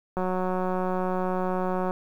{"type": "click train", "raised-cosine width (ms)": 1, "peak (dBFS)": -15, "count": 321, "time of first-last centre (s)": [0.17, 1.909], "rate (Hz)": 184, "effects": ["9-bit"]}